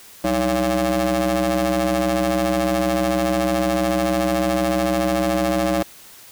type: ring-modulated tone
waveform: 25% pulse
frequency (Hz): 123.47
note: B2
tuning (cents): 0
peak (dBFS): -11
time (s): 0.24-5.83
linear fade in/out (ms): 5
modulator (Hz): 439
effects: white hiss -44 dBFS RMS until 6.31 s